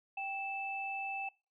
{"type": "tone pair together", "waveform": "sine", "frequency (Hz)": [784, 2637], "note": ["G5", "E7"], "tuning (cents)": [0, 0], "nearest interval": "octave + major sixth", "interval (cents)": 2100, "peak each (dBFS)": [-39, -39], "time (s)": [0.17, 1.29], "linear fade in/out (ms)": 5, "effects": ["noise-tail reverb RT60 0.3 s tail -23 dB re dry"]}